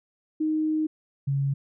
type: tone pair in turn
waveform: sine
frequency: 311.1 / 138.58 Hz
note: D#4 / C#3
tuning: 0 / 0 cents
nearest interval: octave + major second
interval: 1400 cents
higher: first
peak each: -22 dBFS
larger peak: neither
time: 0.4-0.87 / 1.27-1.54 s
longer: first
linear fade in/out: 10 ms
effects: none

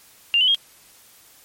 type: tone with pitch steps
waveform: sine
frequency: 2794 / 3012 / 3247 Hz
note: F7 / F#7 / G#7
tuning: 0 / +30 / -40 cents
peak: -14 dBFS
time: 0.34-0.547 s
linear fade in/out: 0 ms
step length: 69 ms
effects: white hiss -51 dBFS RMS until 1.44 s + MP3 64 kbps

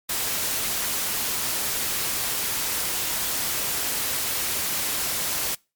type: noise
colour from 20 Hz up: white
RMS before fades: -26 dBFS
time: 0.09-5.55 s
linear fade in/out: 5 ms
effects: noise-tail reverb RT60 0.3 s tail -26 dB re dry + MP3 96 kbps

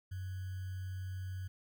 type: tone with sample-and-hold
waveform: sine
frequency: 93.3 Hz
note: F#2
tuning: 15 cents sharp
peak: -38 dBFS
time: 0.11-1.48 s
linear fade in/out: 10 ms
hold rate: 1575 Hz
effects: none

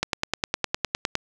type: click train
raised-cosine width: 0.2 ms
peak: -5 dBFS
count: 12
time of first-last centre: 0.03-1.154 s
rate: 9.79 Hz
effects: none

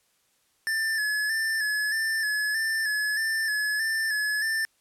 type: tone with vibrato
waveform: square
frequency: 1742 Hz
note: A6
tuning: 18 cents flat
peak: -25 dBFS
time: 0.67-4.65 s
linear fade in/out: 0 ms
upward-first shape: square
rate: 1.6 Hz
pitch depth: 38 cents each way
effects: white hiss -68 dBFS RMS until 4.8 s + low-pass 12000 Hz 12 dB/octave

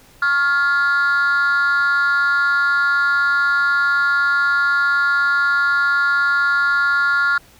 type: tone with frequency modulation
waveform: sine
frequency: 1404 Hz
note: F6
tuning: 9 cents sharp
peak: -11 dBFS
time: 0.22-7.38 s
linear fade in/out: 5 ms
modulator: 299 Hz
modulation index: 0.56
effects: tanh soft clip ceiling -13 dBFS + pink hiss -49 dBFS RMS until 7.59 s

